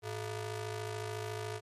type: ring-modulated tone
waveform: sawtooth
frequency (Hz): 268.1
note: C4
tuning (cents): +42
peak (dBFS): -30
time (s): 0.02-1.61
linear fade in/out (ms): 50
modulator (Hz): 161
effects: low-pass 12000 Hz 12 dB/octave + MP3 64 kbps